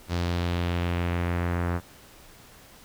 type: tone with low-pass filter sweep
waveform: sawtooth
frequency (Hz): 87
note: F2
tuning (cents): -6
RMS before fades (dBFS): -27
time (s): 0.08-1.81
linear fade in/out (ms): 50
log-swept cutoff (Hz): 5100 to 1500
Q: 1.6
effects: pink hiss -51 dBFS RMS until 2.84 s